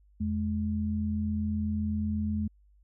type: tone pair together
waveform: sine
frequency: 84.17 / 212.1 Hz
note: E2 / G#3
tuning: +37 / +37 cents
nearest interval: octave + major third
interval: 1600 cents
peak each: -31 / -29 dBFS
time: 0.2-2.48 s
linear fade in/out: 10 ms
effects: added 50 Hz sine -58 dBFS peak until 2.83 s